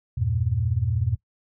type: chord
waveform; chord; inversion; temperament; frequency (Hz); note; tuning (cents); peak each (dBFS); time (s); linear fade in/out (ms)
sine; E diminished; none; just; 82.41 / 98.89 / 118.67; E2 / G2 / Bb2; 0 / +16 / +31; -27 / -26 / -24; 0.17-1.16; 10
effects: noise-tail reverb RT60 0.1 s tail -21 dB re dry